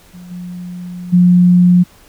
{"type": "tone with level steps", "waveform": "sine", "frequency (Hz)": 178.2, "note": "F3", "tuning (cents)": 35, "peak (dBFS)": [-31, -24, -5], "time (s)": [0.13, 1.84], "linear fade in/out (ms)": 20, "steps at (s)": [0.3, 1.12], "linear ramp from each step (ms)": 20, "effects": ["pink hiss -46 dBFS RMS until 2.08 s"]}